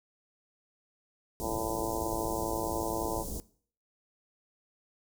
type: band-stop noise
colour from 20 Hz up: pink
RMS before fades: -38 dBFS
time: 1.4-3.4 s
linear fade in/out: 0 ms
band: 640 to 5900 Hz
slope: 24 dB/octave
type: harmonic tone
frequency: 111.2 Hz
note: A2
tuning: 19 cents sharp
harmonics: 3 / 4 / 5 / 6 / 7 / 8 / 9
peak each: -36 / -38 / -39 / -40 / -41 / -39 / -42 dBFS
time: 1.4-3.25 s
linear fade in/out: 50 ms
effects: noise-tail reverb RT60 0.5 s tail -19 dB re dry